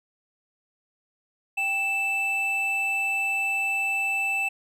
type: tone pair together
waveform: triangle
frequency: 784 / 2644 Hz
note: G5 / E7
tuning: 0 / +5 cents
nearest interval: octave + major sixth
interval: 2105 cents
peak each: -31 / -22 dBFS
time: 1.57-4.49 s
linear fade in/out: 10 ms
effects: none